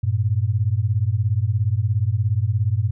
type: beating tone pair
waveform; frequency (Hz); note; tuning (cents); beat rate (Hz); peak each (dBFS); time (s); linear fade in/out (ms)
sine; 97.3 / 114.3; G2 / A#2; -12 / -34; 17; -20; 0.03-2.91; 10
effects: none